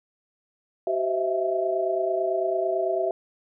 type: tone cluster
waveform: sine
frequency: 380 / 516 / 638 / 667 Hz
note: F#4 / C5 / D#5 / E5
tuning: +46 / -24 / +43 / +20 cents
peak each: -27 / -34 / -30 / -25 dBFS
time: 0.87-3.11 s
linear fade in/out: 2 ms
effects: none